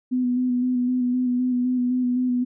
sine tone with vibrato, 249.6 Hz, B3, 19 cents sharp, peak -19 dBFS, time 0.11-2.45 s, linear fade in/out 20 ms, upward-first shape square, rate 3.9 Hz, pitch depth 20 cents each way, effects none

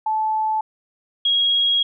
sine tone pair in turn, 870 / 3294 Hz, A5 / G#7, -20 / -15 cents, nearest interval octave + major seventh, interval 2305 cents, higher second, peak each -18 / -15 dBFS, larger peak second, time 0.06-0.61 / 1.25-1.83 s, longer second, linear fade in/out 5 ms, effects none

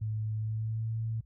sine tone with pitch glide, 108.4 to 112.22 Hz, A2 to A2, -25 to +35 cents, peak -30 dBFS, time 0.01-1.21 s, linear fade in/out 10 ms, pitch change +60 cents, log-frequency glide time 0.36-0.89 s, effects added 60 Hz sine -56 dBFS peak until 1.25 s

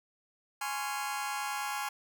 sawtooth chord, Db major seventh, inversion second, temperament just, 831.5 / 1039.4 / 1108.7 / 1385.9 Hz, Ab5 / C6 / Db6 / F6, +2 / -12 / 0 / -14 cents, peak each -32 / -37 / -37 / -37 dBFS, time 0.61-1.89 s, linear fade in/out 5 ms, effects none

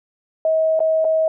sine tone with dropouts, 638 Hz, D#5, 43 cents sharp, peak -14 dBFS, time 0.45-1.28 s, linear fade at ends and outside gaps 2 ms, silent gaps 0.793-0.803 / 1.045-1.05 s, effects none

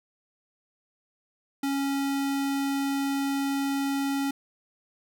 square tone, 276.6 Hz, C#4, 4 cents flat, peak -26 dBFS, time 1.63-4.31 s, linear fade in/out 5 ms, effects none

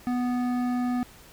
triangle tone with hard clipping, 246.9 Hz, B3, in tune, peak -26 dBFS, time 0.07-1.03 s, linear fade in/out 0 ms, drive 16 dB, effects pink hiss -51 dBFS RMS until 1.32 s

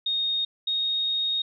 sine tone pair in turn, 3710 / 3728 Hz, A#7 / A#7, -9 / -1 cents, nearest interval unison, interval 8 cents, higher second, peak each -23 dBFS, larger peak neither, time 0.06-0.45 / 0.67-1.42 s, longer second, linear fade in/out 5 ms, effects none

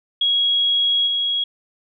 sine tone with level steps, 3313 Hz, G#7, 5 cents flat, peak -15 / -18 dBFS, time 0.21-1.44 s, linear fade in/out 5 ms, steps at 1.06 s, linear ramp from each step 20 ms, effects none

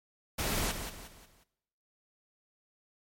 pink noise with echo, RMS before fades -32 dBFS, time 0.38-0.72 s, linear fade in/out 10 ms, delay 180 ms, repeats 4, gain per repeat -8 dB, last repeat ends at 1.44 s, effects noise-tail reverb RT60 0.9 s tail -19 dB re dry + MP3 64 kbps

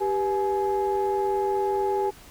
sine tone cluster, 393.3 / 489.8 / 843 Hz, G4 / B4 / G#5, +6 / -14 / +26 cents, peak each -23 / -32 / -25 dBFS, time 0-2.11 s, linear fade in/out 20 ms, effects tanh soft clip ceiling -16 dBFS + pink hiss -49 dBFS RMS until 2.3 s

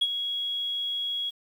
sine tone with ADSR envelope, 3322 Hz, G#7, in tune, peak -17 dBFS, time 0.01-1.31 s, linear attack 11 ms, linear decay 43 ms, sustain -10 dB, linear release 24 ms, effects tanh soft clip ceiling -18 dBFS + 9-bit

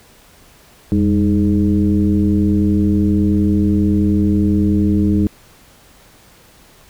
sine tone with frequency modulation, 200.7 Hz, G3, 41 cents sharp, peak -11 dBFS, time 0.92-5.27 s, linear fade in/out 0 ms, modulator 110 Hz, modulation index 1.2, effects pink hiss -47 dBFS RMS until 6.89 s

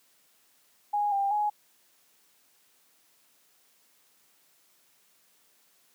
sine tone with pitch steps, 826 / 795 / 836 Hz, G#5 / G5 / G#5, -10 / +24 / +11 cents, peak -24 dBFS, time 0.93-1.5 s, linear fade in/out 10 ms, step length 190 ms, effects white hiss -65 dBFS RMS until 5.94 s + high-pass 150 Hz 12 dB/octave

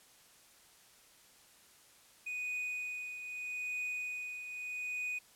triangle tone with tremolo, 2483 Hz, D#7, 4 cents flat, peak -33 dBFS, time 2.26-5.19 s, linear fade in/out 10 ms, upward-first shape triangle, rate 0.8 Hz, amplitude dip 60%, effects white hiss -62 dBFS RMS until 5.35 s + low-pass 12000 Hz 12 dB/octave

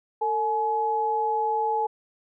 sine tone pair together, 449.7 / 848.9 Hz, A4 / G#5, +38 / +38 cents, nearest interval major seventh, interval 1100 cents, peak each -28 / -23 dBFS, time 0.21-1.87 s, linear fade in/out 10 ms, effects none

